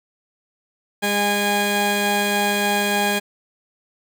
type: tone pair together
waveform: 15% pulse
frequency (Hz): 203.9 / 819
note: G#3 / G#5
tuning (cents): -32 / -24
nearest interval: 2 octaves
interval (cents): 2408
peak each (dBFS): -15 / -14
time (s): 1.02-3.2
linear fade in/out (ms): 20
effects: none